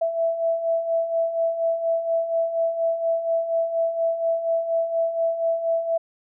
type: beating tone pair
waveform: sine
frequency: 659.3 / 663.5 Hz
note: E5 / E5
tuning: 0 / +11 cents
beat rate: 4.2 Hz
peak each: -28 / -21 dBFS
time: 0.01-5.98 s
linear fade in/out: 10 ms
effects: none